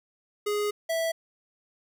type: tone pair in turn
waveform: square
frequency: 415.3 / 656.8 Hz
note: G#4 / E5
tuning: 0 / -6 cents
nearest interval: minor sixth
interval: 794 cents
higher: second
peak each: -26 dBFS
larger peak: neither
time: 0.46-0.71 / 0.89-1.12 s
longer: first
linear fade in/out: 10 ms
effects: none